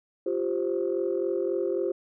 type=chord; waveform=sine; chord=F suspended second; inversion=none; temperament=just; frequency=349.2 / 392.9 / 523.8 Hz; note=F4 / G4 / C5; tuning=0 / +4 / +2 cents; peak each=-28 / -28 / -30 dBFS; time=0.26-1.92 s; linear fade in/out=5 ms; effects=tanh soft clip ceiling -17 dBFS